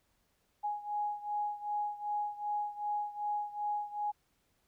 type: beating tone pair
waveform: sine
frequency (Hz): 830.6 / 833.2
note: G#5 / G#5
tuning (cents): 0 / +5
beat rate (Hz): 2.6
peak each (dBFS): -35 / -38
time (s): 0.63-4.12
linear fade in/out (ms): 20
effects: pink hiss -75 dBFS RMS until 4.67 s